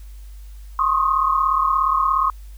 sine tone cluster, 1060 / 1097 / 1249 Hz, C6 / C#6 / D#6, +22 / -18 / +6 cents, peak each -20 dBFS, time 0.79-2.3 s, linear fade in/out 2 ms, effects added 50 Hz sine -35 dBFS peak until 2.57 s + white hiss -55 dBFS RMS until 2.57 s

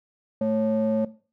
triangle ring-modulated tone, 164.81 Hz, E3, in tune, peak -16 dBFS, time 0.41-1.05 s, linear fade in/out 5 ms, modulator 385 Hz, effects noise-tail reverb RT60 0.4 s tail -18 dB re dry

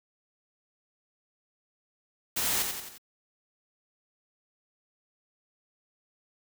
white noise with echo, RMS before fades -29 dBFS, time 2.36-2.63 s, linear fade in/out 10 ms, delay 88 ms, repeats 4, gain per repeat -5 dB, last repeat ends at 2.982 s, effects none

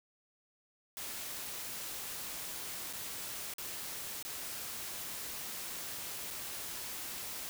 white noise with dropouts, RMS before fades -42 dBFS, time 0.97-7.49 s, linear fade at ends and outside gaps 0 ms, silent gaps 2.928-2.934 / 3.538-3.583 / 4.226-4.25 / 6.304-6.308 s, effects none

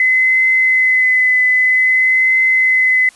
sine tone with vibrato, 2030 Hz, B6, 47 cents sharp, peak -9 dBFS, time 0-3.09 s, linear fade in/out 2 ms, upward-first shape triangle, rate 0.52 Hz, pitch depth 18 cents each way, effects white hiss -45 dBFS RMS until 3.15 s + resampled to 24000 Hz

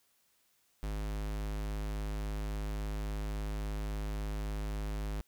square tone, 51.8 Hz, G#1, 4 cents flat, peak -35 dBFS, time 0.83-5.21 s, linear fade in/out 0 ms, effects white hiss -72 dBFS RMS until 5.27 s

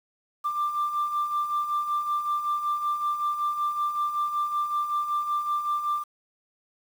sine beating tone pair, 1181 / 1186.3 Hz, D6 / D6, +9 / +17 cents, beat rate 5.3 Hz, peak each -31 / -24 dBFS, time 0.44-6.04 s, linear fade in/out 20 ms, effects tanh soft clip ceiling -20 dBFS + 8-bit

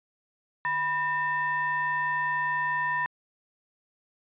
triangle ring-modulated tone, 415.3 Hz, G#4, in tune, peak -20 dBFS, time 0.65-3.06 s, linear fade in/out 0 ms, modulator 1400 Hz, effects resampled to 8000 Hz

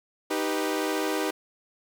sawtooth chord, Eb augmented, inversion none, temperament equal, 311.1 / 392 / 493.9 Hz, Eb4 / G4 / B4, 0 / 0 / 0 cents, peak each -25 / -26 / -28 dBFS, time 0.3-1.31 s, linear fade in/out 10 ms, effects none

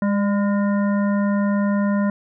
harmonic tone with a mistuned harmonic, 203.4 Hz, G#3, 36 cents flat, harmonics 1 / 3 / 5 / 7 / 9, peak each -17 / -27 / -31 / -34 / -36 dBFS, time 0.02-2.1 s, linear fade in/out 2 ms, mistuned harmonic 3, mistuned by -30 cents, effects none

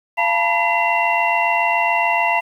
sine tone cluster, 689 / 880 / 967 / 2032 / 2739 Hz, F5 / A5 / B5 / B6 / F7, -24 / 0 / -37 / +49 / -34 cents, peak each -21 dBFS, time 0.17-2.41 s, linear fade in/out 20 ms, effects tanh soft clip ceiling -3 dBFS + 8-bit

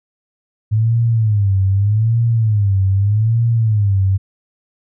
sine tone with vibrato, 105.8 Hz, G#2, 33 cents sharp, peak -11 dBFS, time 0.71-4.18 s, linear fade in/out 20 ms, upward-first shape sine, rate 0.82 Hz, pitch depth 170 cents each way, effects none

